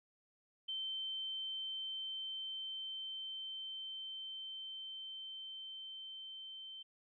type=tone with level ramp; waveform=sine; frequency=3100 Hz; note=G7; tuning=20 cents flat; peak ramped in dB=-38 to -47 dBFS; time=0.68-6.83 s; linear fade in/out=10 ms; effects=none